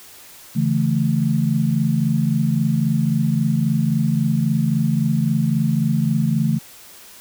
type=chord; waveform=sine; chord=A major; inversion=first; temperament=equal with one note detuned; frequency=141.1 / 164.81 / 220 Hz; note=C#3 / E3 / A3; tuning=+31 / 0 / 0 cents; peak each=-20 dBFS; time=0.55-6.59 s; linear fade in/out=20 ms; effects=white hiss -43 dBFS RMS until 7.2 s